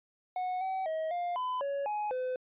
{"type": "tone with pitch steps", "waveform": "triangle", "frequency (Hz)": [734, 760, 636, 703, 1008, 560, 839, 509], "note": ["F#5", "F#5", "D#5", "F5", "B5", "C#5", "G#5", "C5"], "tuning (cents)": [-14, 46, 38, 11, 35, 18, 17, -48], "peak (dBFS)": -29, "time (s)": [0.36, 2.36], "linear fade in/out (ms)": 2, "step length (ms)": 250, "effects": ["resampled to 8000 Hz"]}